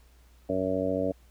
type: harmonic tone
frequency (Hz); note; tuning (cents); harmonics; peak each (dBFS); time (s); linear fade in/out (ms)
93.8; F#2; +24; 1 / 2 / 3 / 4 / 5 / 6 / 7; -39 / -36 / -31 / -40 / -32 / -30 / -34; 0.49-1.12; 5
effects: added 60 Hz sine -55 dBFS peak until 1.3 s + pink hiss -64 dBFS RMS until 1.3 s